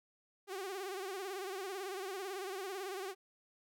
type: tone with vibrato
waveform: sawtooth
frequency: 383.9 Hz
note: G4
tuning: 36 cents flat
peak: -36 dBFS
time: 0.47-3.15 s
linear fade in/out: 50 ms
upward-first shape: sine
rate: 18 Hz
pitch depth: 97 cents each way
effects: none